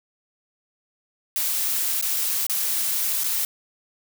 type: noise with dropouts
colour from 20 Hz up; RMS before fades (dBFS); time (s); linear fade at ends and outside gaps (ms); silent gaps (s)
blue; -24; 1.36-3.45; 1; 2.013-2.024 / 2.466-2.497 / 3.237-3.242
effects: none